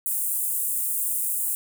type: high-pass noise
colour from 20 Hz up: pink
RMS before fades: -26 dBFS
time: 0.06-1.55 s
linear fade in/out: 0 ms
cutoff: 8400 Hz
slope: 48 dB/octave
effects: none